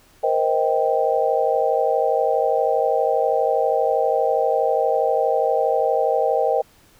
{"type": "chord", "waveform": "sine", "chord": "C minor seventh", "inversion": "third", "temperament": "just", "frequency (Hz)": [470.9, 523.3, 627.9, 784.9], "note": ["Bb4", "C5", "Eb5", "G5"], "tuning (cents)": [18, 0, 16, 2], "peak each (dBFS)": -22, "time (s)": [0.23, 6.62], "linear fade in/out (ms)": 10, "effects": ["pink hiss -54 dBFS RMS until 6.99 s"]}